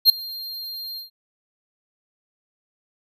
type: tone with ADSR envelope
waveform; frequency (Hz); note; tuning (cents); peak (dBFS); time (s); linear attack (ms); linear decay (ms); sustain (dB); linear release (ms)
square; 4197; C8; +5; -7; 0.05-1.1; 46; 5; -24; 130
effects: none